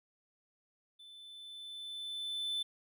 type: tone with level ramp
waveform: triangle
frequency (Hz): 3520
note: A7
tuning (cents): 0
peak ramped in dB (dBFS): -51 to -31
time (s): 0.99-2.63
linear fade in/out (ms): 10
effects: none